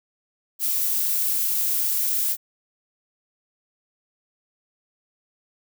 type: noise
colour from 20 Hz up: violet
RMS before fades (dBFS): -23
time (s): 0.59-2.37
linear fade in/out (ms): 50
effects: none